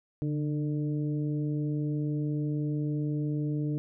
harmonic tone with a mistuned harmonic, 150 Hz, D3, 37 cents sharp, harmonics 1 / 2 / 3 / 4, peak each -29 / -32 / -41 / -50 dBFS, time 0.22-3.78 s, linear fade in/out 0 ms, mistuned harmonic 1, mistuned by -45 cents, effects none

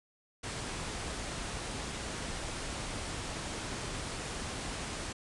pink low-pass noise, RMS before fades -39 dBFS, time 0.43-5.13 s, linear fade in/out 10 ms, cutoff 10000 Hz, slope 96 dB/octave, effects none

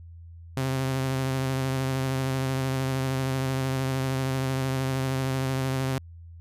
sawtooth tone with vibrato, 132.3 Hz, C3, 20 cents sharp, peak -21 dBFS, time 0.57-5.98 s, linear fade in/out 0 ms, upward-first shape sine, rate 13 Hz, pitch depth 25 cents each way, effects added 84 Hz sine -42 dBFS peak until 6.4 s + resampled to 32000 Hz

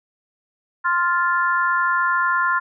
sine chord, F major, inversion second, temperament just, 1047.7 / 1396.9 / 1746.1 Hz, C6 / F6 / A6, +2 / 0 / -14 cents, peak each -20 / -20 / -24 dBFS, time 0.84-2.6 s, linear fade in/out 20 ms, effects none

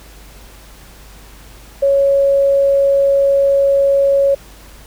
sine tone, 554.4 Hz, C#5, in tune, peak -9 dBFS, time 1.82-4.35 s, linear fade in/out 10 ms, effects added 50 Hz sine -39 dBFS peak until 4.86 s + pink hiss -42 dBFS RMS until 4.86 s

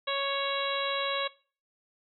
harmonic tone, 554.4 Hz, C#5, in tune, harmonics 1 / 2 / 3 / 4 / 5 / 6 / 7, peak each -33 / -33 / -38 / -38 / -38 / -37 / -35 dBFS, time 0.07-1.28 s, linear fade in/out 10 ms, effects noise-tail reverb RT60 0.4 s tail -20 dB re dry

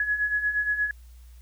sine beating tone pair, 1680 / 1688.5 Hz, G#6 / G#6, +19 / +28 cents, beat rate 8.5 Hz, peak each -30 / -24 dBFS, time 0-0.91 s, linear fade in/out 2 ms, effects added 60 Hz sine -45 dBFS peak until 1.41 s + white hiss -62 dBFS RMS until 1.41 s

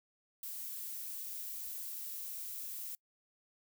violet noise, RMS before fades -43 dBFS, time 0.43-2.95 s, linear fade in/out 2 ms, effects noise-tail reverb RT60 0.1 s tail -26 dB re dry

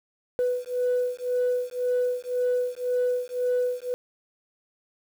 sine beating tone pair, 495 / 496.9 Hz, B4 / B4, +4 / +11 cents, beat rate 1.9 Hz, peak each -25 dBFS, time 0.39-3.94 s, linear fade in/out 0 ms, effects tanh soft clip ceiling -18 dBFS + 8-bit

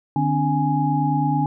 sine tone cluster, 150.1 / 260.2 / 289.3 / 831 Hz, D3 / C4 / D4 / G#5, +38 / -9 / -26 / +1 cents, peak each -21 / -25 / -25 / -22 dBFS, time 0.16-1.46 s, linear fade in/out 2 ms, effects none

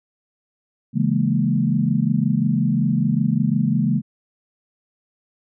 sine chord, A# half-diminished seventh, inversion first, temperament equal, 138.59 / 164.81 / 207.7 / 233.1 Hz, C#3 / E3 / G#3 / A#3, 0 / 0 / 0 / 0 cents, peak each -22 / -22 / -21 / -22 dBFS, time 0.93-4.02 s, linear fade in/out 50 ms, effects none

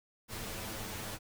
pink noise with comb filter, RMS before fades -41 dBFS, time 0.28-1.19 s, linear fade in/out 50 ms, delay 9.2 ms, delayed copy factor +0.7, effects none

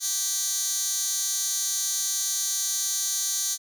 15% pulse tone with high-pass filter, 390.7 Hz, G4, 6 cents flat, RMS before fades -27 dBFS, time 0-3.58 s, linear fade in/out 50 ms, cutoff 5900 Hz, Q 2.4, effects none

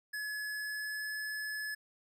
square tone with pitch glide, 1702 to 1713.8 Hz, G#6 to A6, +42 to -46 cents, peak -37 dBFS, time 0.13-1.75 s, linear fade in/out 10 ms, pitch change +12 cents, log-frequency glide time 0.49-1.15 s, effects none

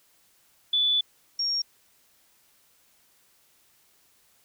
sine tone pair in turn, 3470 / 5558 Hz, A7 / F8, -25 / -9 cents, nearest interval minor sixth, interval 816 cents, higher second, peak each -20 / -24 dBFS, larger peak first, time 0.73-1.01 / 1.39-1.62 s, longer first, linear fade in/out 5 ms, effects white hiss -63 dBFS RMS until 4.44 s

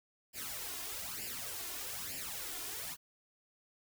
white noise with flanger, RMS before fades -42 dBFS, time 0.33-2.97 s, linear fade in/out 50 ms, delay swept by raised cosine 0.4 to 2.9 ms, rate 1.1 Hz, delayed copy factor +0.75, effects none

